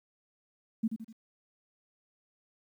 sine tone with echo, 222.9 Hz, A3, 23 cents sharp, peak -25 dBFS, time 0.83-0.88 s, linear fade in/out 10 ms, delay 83 ms, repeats 3, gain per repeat -7 dB, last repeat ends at 1.129 s, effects 11-bit

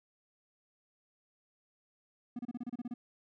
triangle tone bursts, 242.1 Hz, B3, 34 cents flat, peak -34 dBFS, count 10, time 2.36-2.94 s, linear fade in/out 5 ms, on 31 ms, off 30 ms, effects none

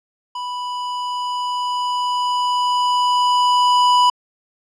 square tone with level ramp, 987.8 Hz, B5, in tune, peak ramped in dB -25 to -11 dBFS, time 0.35-4.1 s, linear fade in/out 5 ms, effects low-pass 5000 Hz 12 dB/octave

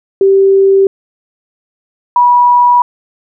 sine tone pair in turn, 389.5 / 973 Hz, G4 / B5, -11 / -26 cents, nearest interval octave + major third, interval 1585 cents, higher second, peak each -4 dBFS, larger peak neither, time 0.21-0.87 / 2.16-2.82 s, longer neither, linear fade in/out 2 ms, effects none

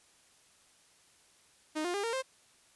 sawtooth tone with pitch steps, 309.1 / 353 / 403.2 / 460.5 / 525.9 Hz, D#4 / F4 / G4 / A#4 / C5, -11 / +19 / +49 / -21 / +9 cents, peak -28 dBFS, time 1.75-2.225 s, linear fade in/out 20 ms, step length 95 ms, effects white hiss -64 dBFS RMS until 2.75 s + resampled to 24000 Hz

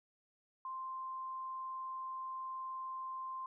sine tone, 1046.5 Hz, C6, in tune, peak -40 dBFS, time 0.65-3.46 s, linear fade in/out 2 ms, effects none

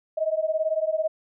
sine beating tone pair, 623 / 641 Hz, D#5 / E5, +2 / -49 cents, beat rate 18 Hz, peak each -25 dBFS, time 0.17-1.08 s, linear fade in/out 10 ms, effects none

